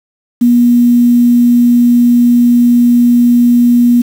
sine tone with quantisation, 240.7 Hz, B3, 44 cents flat, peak -4 dBFS, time 0.41-4.02 s, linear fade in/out 10 ms, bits 5, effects none

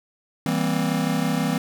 square chord, C dominant seventh, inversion first, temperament just, 163.52 / 196.22 / 235.5 / 261.6 Hz, E3 / G3 / Bb3 / C4, -14 / +2 / +18 / 0 cents, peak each -26 / -28 / -28 / -27 dBFS, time 0.46-1.58 s, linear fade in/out 2 ms, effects none

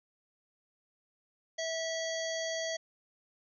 harmonic tone with a mistuned harmonic, 651 Hz, E5, 22 cents flat, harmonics 1 / 3 / 5 / 7 / 9 / 10, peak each -35 / -40 / -42 / -43 / -45 / -45 dBFS, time 1.58-2.77 s, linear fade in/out 10 ms, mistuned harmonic 5, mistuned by +25 cents, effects none

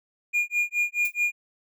triangle tone with tremolo, 2425 Hz, D#7, 45 cents flat, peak -18 dBFS, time 0.33-1.32 s, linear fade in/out 20 ms, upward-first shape sine, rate 4.7 Hz, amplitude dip 100%
violet noise with exponential decay, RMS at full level -31 dBFS, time 1.05-1.15 s, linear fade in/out 2 ms, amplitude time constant 21 ms
effects none

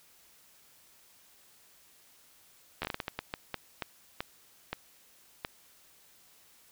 slowing click train, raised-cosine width 0.3 ms, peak -17 dBFS, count 15, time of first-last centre 2.82-5.449 s, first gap 12 ms, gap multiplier 1.37, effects white hiss -61 dBFS RMS until 6.71 s

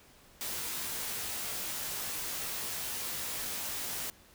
white noise with comb filter, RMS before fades -37 dBFS, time 0.41-4.1 s, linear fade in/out 0 ms, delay 18 ms, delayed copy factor -0.7, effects pink hiss -59 dBFS RMS until 4.34 s

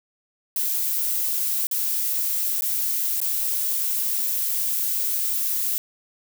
violet noise with dropouts, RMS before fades -24 dBFS, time 0.56-5.78 s, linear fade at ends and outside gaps 1 ms, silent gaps 1.67-1.712 / 2.609-2.621 / 3.203-3.215 s, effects none

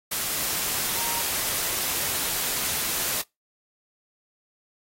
sine tone in noise, 932.3 Hz, A#5, in tune, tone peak -35 dBFS, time 0.96-1.22 s, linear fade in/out 10 ms, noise white, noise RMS -27 dBFS, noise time 0.11-3.22 s, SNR -11 dB, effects noise-tail reverb RT60 0.2 s tail -24 dB re dry + AAC 48 kbps

